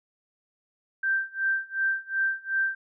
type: tone with tremolo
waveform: sine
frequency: 1568 Hz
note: G6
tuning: in tune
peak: -21 dBFS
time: 1.03-2.75 s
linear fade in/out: 5 ms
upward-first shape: sine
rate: 2.7 Hz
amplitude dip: 95%
effects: none